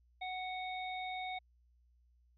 harmonic tone, 741 Hz, F#5, 2 cents sharp, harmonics 1 / 3 / 5, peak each -40 / -44 / -48 dBFS, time 0.21-1.39 s, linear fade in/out 10 ms, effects added 60 Hz sine -66 dBFS peak until 2.37 s

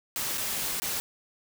white noise with dropouts, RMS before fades -31 dBFS, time 0.16-1 s, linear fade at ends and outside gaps 0 ms, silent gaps 0.375-0.38 / 0.799-0.82 s, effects none

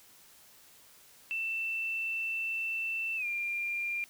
sine tone with pitch glide, 2671 to 2393 Hz, E7 to D7, +22 to +32 cents, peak -31 dBFS, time 1.31-4.04 s, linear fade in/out 0 ms, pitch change -190 cents, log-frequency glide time 3.16-3.26 s, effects white hiss -58 dBFS RMS until 4.09 s

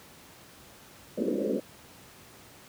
pink band-pass noise, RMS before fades -29 dBFS, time 1.17-1.6 s, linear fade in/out 10 ms, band 190 to 580 Hz, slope 96 dB/octave, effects pink hiss -52 dBFS RMS until 2.68 s + high-pass 80 Hz 12 dB/octave

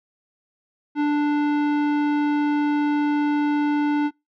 sine tone with tanh clipping, 294.2 Hz, D4, 3 cents sharp, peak -20 dBFS, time 0.95-4.11 s, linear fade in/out 50 ms, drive 16 dB, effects noise-tail reverb RT60 0.2 s tail -24 dB re dry

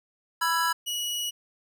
square chord, E major, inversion second, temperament equal with one note detuned, 987.8 / 1336.1 / 1661.2 Hz, B5 / E6 / G#6, 0 / +23 / 0 cents, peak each -27 / -29 / -29 dBFS, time 0.41-0.73 s, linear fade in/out 10 ms
sawtooth tone, 2919 Hz, F#7, 24 cents flat, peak -25 dBFS, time 0.86-1.31 s, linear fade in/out 20 ms
effects none

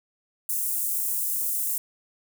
white high-pass noise, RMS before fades -27 dBFS, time 0.49-1.78 s, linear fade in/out 2 ms, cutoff 8300 Hz, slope 24 dB/octave, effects none

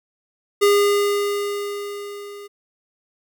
square tone with level ramp, 407.1 Hz, G#4, 35 cents flat, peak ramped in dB -12 to -36 dBFS, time 0.61-2.48 s, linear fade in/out 20 ms, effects none

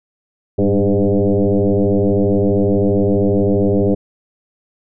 sine tone with frequency modulation, 103.83 Hz, G#2, in tune, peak -11 dBFS, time 0.58-3.95 s, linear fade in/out 10 ms, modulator 100 Hz, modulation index 4.5, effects none

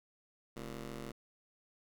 15% pulse ring-modulated tone, 120.7 Hz, B2, 39 cents flat, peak -33 dBFS, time 0.56-1.12 s, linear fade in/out 10 ms, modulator 97.4 Hz, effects none

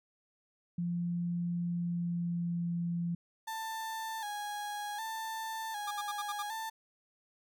sine tone with pitch glide, 173.3 to 171.51 Hz, F3 to F3, -13 to -31 cents, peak -31 dBFS, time 0.78-3.15 s, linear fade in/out 5 ms, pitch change -18 cents, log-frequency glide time 1.63-2.72 s
35% pulse tone with vibrato, 858 Hz, A5, 44 cents flat, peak -35 dBFS, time 3.47-6.7 s, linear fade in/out 10 ms, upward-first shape square, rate 0.66 Hz, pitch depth 62 cents each way
45% pulse tone bursts, 1200 Hz, D6, 37 cents sharp, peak -36 dBFS, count 6, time 5.87-6.427 s, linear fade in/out 10 ms, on 42 ms, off 61 ms
effects none

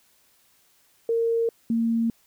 sine tone pair in turn, 460 / 229.4 Hz, A#4 / A#3, -23 / -28 cents, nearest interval octave, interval 1205 cents, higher first, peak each -20 dBFS, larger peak neither, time 1.09-1.49 / 1.7-2.1 s, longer neither, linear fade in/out 2 ms, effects white hiss -62 dBFS RMS until 2.26 s

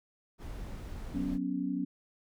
brown noise, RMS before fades -41 dBFS, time 0.38-1.39 s, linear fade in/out 50 ms
sine chord, F# suspended fourth, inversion none, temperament equal with one note detuned, 185 / 246.9 / 278.5 Hz, F#3 / B3 / C#4, 0 / 0 / +8 cents, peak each -36 / -36 / -33 dBFS, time 1.14-1.85 s, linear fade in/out 10 ms
effects none

